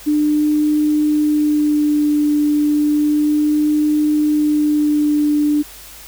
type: tone with vibrato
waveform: sine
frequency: 298.9 Hz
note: D4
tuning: 31 cents sharp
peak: -12 dBFS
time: 0.06-5.63 s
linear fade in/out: 20 ms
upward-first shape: sine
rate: 0.32 Hz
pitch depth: 14 cents each way
effects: added 50 Hz sine -45 dBFS peak until 6.07 s + white hiss -38 dBFS RMS until 6.07 s